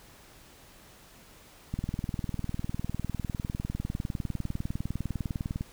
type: click train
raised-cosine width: 5 ms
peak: -19 dBFS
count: 78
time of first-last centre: 1.74-5.609 s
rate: 19.9 Hz
effects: pink hiss -54 dBFS RMS until 5.72 s